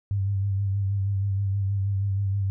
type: tone with vibrato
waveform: sine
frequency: 98.6 Hz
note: G2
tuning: 11 cents sharp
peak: -22 dBFS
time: 0.11-2.5 s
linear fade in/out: 0 ms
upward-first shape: sine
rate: 6.3 Hz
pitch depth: 37 cents each way
effects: none